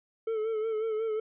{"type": "tone with vibrato", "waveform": "triangle", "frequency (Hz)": 440, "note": "A4", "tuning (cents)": 0, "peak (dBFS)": -26, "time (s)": [0.27, 1.2], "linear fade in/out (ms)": 5, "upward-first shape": "sine", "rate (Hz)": 5.5, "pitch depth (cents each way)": 49, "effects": ["resampled to 8000 Hz"]}